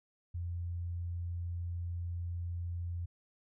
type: tone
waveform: sine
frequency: 86.6 Hz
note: F2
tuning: 14 cents flat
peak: -35 dBFS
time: 0.34-3.06 s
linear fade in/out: 10 ms
effects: none